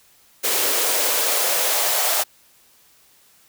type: noise with high-pass filter sweep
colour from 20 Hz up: white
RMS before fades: -20 dBFS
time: 0.43-2.24 s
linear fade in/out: 20 ms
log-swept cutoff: 410 to 650 Hz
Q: 2.7
effects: white hiss -55 dBFS RMS until 3.48 s